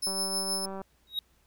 25% pulse tone with tremolo, 5250 Hz, E8, 8 cents flat, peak -22 dBFS, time 0.02-0.66 s, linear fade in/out 10 ms, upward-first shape triangle, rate 6.4 Hz, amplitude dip 55%
click train, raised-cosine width 1 ms, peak -26 dBFS, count 145, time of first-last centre 0.07-0.816 s, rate 193 Hz
triangle tone with exponential growth, 3800 Hz, A#7, 33 cents sharp, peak -23 dBFS, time 1.07-1.19 s, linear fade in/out 2 ms, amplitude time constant 25 ms
effects added 60 Hz sine -68 dBFS peak until 1.46 s + pink hiss -68 dBFS RMS until 1.46 s

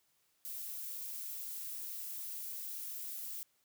violet noise, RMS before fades -43 dBFS, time 0.45-3.43 s, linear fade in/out 0 ms, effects white hiss -75 dBFS RMS until 3.64 s

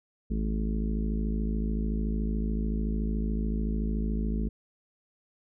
harmonic tone, 53.7 Hz, A1, 41 cents flat, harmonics 1 / 3 / 4 / 5 / 6 / 7 / 8, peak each -28 / -36 / -32 / -41 / -43 / -46 / -44 dBFS, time 0.3-4.49 s, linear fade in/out 10 ms, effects none

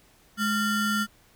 square ring-modulated tone, 799 Hz, G5, 33 cents sharp, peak -21 dBFS, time 0.37-1.07 s, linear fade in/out 50 ms, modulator 588 Hz, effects pink hiss -59 dBFS RMS until 1.35 s

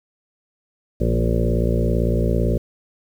harmonic tone with a mistuned harmonic, 57.9 Hz, A#1, 11 cents flat, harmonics 1 / 2 / 3 / 4 / 6 / 7 / 8 / 9 / 10, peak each -20 / -23 / -25 / -26 / -28 / -28 / -29 / -30 / -30 dBFS, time 1-2.58 s, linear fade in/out 10 ms, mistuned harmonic 3, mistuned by -30 cents, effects 8-bit

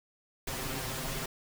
pink noise with comb filter, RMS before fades -36 dBFS, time 0.47-1.26 s, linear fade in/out 5 ms, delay 7.6 ms, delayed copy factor +1, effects none

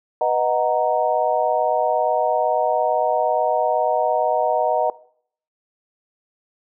sine chord, B major seventh, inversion none, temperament equal, 493.9 / 622.3 / 740 / 932.3 Hz, B4 / D#5 / F#5 / A#5, 0 / 0 / 0 / 0 cents, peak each -24 / -20 / -21 / -23 dBFS, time 0.21-4.9 s, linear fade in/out 2 ms, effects noise-tail reverb RT60 0.6 s tail -20 dB re dry

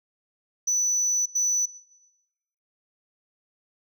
sine tone bursts at uneven times, 5970 Hz, F#8, 15 cents sharp, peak -18 dBFS, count 2, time 0.67-1.26 / 1.35-1.66 s, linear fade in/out 10 ms, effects noise-tail reverb RT60 1.0 s tail -21 dB re dry + tanh soft clip ceiling -20 dBFS

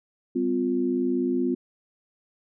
sine tone cluster, 198.1 / 255.3 / 352 Hz, G3 / C4 / F4, +18 / -42 / +14 cents, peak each -33 / -24 / -26 dBFS, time 0.35-1.55 s, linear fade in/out 10 ms, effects none

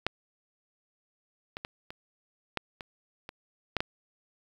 clicks, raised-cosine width 0.3 ms, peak -10 / -21 / -20 / -25 / -13 / -23 / -24 / -11 / -12 dBFS, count 9, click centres 0.066 / 1.569 / 1.649 / 1.905 / 2.573 / 2.808 / 3.291 / 3.767 / 3.805 s, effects 8-bit

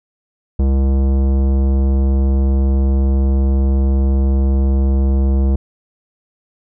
sine tone with tanh clipping, 67.3 Hz, C2, 49 cents sharp, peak -13 dBFS, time 0.59-5.56 s, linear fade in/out 5 ms, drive 16 dB, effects none

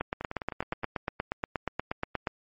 two click trains, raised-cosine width 0.5 ms, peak -20 / -14 dBFS, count 7 / 20, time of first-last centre 0.21-0.834 / 0.01-2.272 s, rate 9.61 / 8.4 Hz, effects MP3 32 kbps

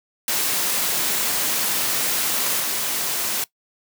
white noise with level steps, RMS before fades -22 / -24 dBFS, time 0.28-3.44 s, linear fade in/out 2 ms, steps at 2.6 s, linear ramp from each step 2 ms, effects noise-tail reverb RT60 0.1 s tail -20 dB re dry + high-pass 150 Hz 12 dB/octave

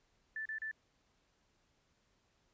sine tone bursts, 1760 Hz, A6, in tune, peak -38 dBFS, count 3, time 0.36-0.713 s, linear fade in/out 2 ms, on 95 ms, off 34 ms, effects pink hiss -75 dBFS RMS until 2.53 s + resampled to 16000 Hz

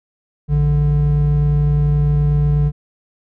triangle tone pair together, 58.27 / 146.83 Hz, A#1 / D3, 0 / 0 cents, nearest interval octave + major third, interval 1600 cents, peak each -16 / -11 dBFS, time 0.48-2.72 s, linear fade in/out 50 ms, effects none

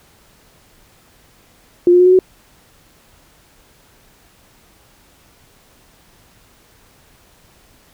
sine tone with pitch steps, 351.6 / 356.7 / 361.9 / 367.2 / 372.5 Hz, F4 / F4 / F#4 / F#4 / F#4, +12 / +37 / -38 / -13 / +12 cents, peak -6 dBFS, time 1.87-2.19 s, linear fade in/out 2 ms, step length 64 ms, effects pink hiss -51 dBFS RMS until 7.93 s

